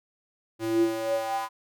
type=tone with high-pass filter sweep; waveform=square; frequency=112 Hz; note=A2; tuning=31 cents sharp; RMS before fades=-27 dBFS; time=0.59-1.49 s; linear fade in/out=50 ms; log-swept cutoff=240 to 980 Hz; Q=8.2; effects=none